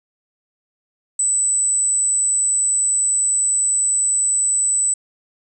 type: tone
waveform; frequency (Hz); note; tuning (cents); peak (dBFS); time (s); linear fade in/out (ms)
sine; 7990; B8; +19; -15; 1.19-4.94; 5
effects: none